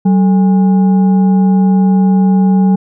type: tone with frequency modulation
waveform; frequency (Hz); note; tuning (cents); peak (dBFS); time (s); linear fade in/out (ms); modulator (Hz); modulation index
sine; 189.9; F#3; +45; -6; 0.05-2.76; 10; 628; 0.32
effects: none

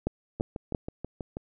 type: two click trains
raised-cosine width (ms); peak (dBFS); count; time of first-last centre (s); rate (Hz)
2; -21 / -13; 7 / 3; 0.4-1.369 / 0.07-0.748; 6.19 / 2.95
effects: none

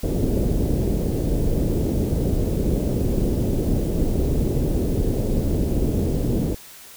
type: low-pass noise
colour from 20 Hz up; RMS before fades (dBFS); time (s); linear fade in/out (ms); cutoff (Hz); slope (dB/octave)
pink; -21; 0.03-6.55; 5; 480; 24
effects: white hiss -43 dBFS RMS until 6.96 s

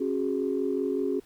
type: chord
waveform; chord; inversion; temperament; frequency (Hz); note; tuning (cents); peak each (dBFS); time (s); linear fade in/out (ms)
sine; C# suspended fourth; none; equal with one note detuned; 272.3 / 370 / 415.3; C#4 / F#4 / G#4; -31 / 0 / 0; -29; 0-1.2; 10
effects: tanh soft clip ceiling -16 dBFS + pink hiss -60 dBFS RMS until 1.25 s

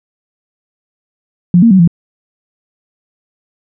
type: tone with pitch steps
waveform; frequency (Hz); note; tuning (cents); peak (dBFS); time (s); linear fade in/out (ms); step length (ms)
sine; 176.2 / 230.9 / 189 / 169.6; F3 / A#3 / F#3 / E3; +16 / -16 / +37 / +50; -3; 1.54-1.876; 2; 84
effects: none

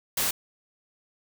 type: noise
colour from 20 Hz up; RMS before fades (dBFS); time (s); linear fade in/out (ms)
white; -26; 0.17-0.31; 5
effects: none

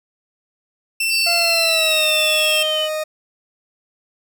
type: tone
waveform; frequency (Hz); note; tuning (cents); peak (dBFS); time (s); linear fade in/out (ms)
sawtooth; 2683; E7; +30; -14; 1-2.63; 5
type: exponential sweep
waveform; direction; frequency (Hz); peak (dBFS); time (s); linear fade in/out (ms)
sine; down; 4699 to 2960; -19; 1.09-2.89; 50
type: tone with pitch glide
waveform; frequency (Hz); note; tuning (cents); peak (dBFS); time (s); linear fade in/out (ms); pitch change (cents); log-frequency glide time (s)
40% pulse; 687 to 619.2; F5 to D#5; -29 to -9; -20; 1.26-3.04; 10; -180; 1.36-2.04
effects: none

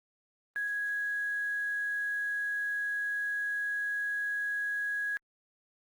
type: tone with quantisation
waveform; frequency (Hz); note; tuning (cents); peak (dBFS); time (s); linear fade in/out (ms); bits
sine; 1661.2; G#6; 0; -30; 0.56-5.17; 0; 9
effects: Opus 32 kbps

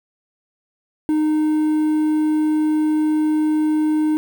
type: tone with quantisation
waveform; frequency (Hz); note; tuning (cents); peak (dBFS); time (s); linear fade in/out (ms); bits
triangle; 307.7; D#4; -19; -13; 1.09-4.17; 0; 7
effects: none

